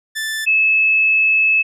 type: tone pair in turn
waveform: sawtooth / sine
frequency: 1760 / 2600 Hz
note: A6 / E7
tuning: 0 / -24 cents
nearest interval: perfect fifth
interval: 676 cents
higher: second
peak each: -17 / -11 dBFS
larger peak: second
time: 0.15-0.46 / 0.46-1.63 s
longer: second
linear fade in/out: 20 ms
effects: resampled to 32000 Hz